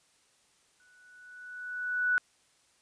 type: tone with exponential growth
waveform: sine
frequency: 1480 Hz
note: F#6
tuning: in tune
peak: -22 dBFS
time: 0.8-2.18 s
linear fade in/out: 0 ms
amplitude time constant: 300 ms
effects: white hiss -67 dBFS RMS until 2.81 s + resampled to 22050 Hz